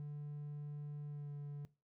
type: tone with pitch glide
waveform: triangle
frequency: 146.83 to 144.81 Hz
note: D3 to D3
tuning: 0 to -24 cents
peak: -40 dBFS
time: 0-1.65 s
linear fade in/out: 0 ms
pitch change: -24 cents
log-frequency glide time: 1.08-1.31 s
effects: noise-tail reverb RT60 0.3 s tail -20 dB re dry + tanh soft clip ceiling -36 dBFS